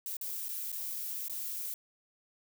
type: noise with dropouts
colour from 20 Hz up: violet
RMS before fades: -38 dBFS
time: 0.06-1.74 s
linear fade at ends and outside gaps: 1 ms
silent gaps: 0.168-0.212 / 0.484-0.49 / 0.719-0.726 / 1.282-1.297 s
effects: none